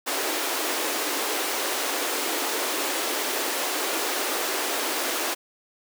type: high-pass noise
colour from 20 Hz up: pink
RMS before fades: -27 dBFS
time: 0.06-5.35 s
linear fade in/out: 20 ms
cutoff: 290 Hz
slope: 48 dB/octave
effects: none